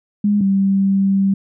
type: tone pair in turn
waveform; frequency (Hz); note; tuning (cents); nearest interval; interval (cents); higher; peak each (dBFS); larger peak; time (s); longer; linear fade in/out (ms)
sine; 205.8 / 195.21; G#3 / G3; -16 / -7; minor second; 91; first; -12; neither; 0.24-0.41 / 0.41-1.34; second; 5
effects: none